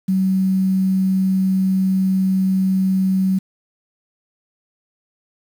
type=tone with quantisation; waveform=sine; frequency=189.4 Hz; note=F#3; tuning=41 cents sharp; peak=-14 dBFS; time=0.08-3.39 s; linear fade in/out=10 ms; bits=7; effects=none